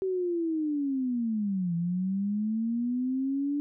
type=linear two-way sweep; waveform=sine; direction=down then up; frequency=383.6 to 167.4 to 291.5 Hz; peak=-26 dBFS; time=0.02-3.6 s; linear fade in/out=0 ms; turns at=1.75 s; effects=none